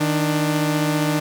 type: tone pair together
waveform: sawtooth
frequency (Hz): 155.56 / 296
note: D#3 / D4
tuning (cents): 0 / +14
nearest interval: major seventh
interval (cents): 1114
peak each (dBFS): -17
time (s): 0-1.2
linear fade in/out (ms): 10
effects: none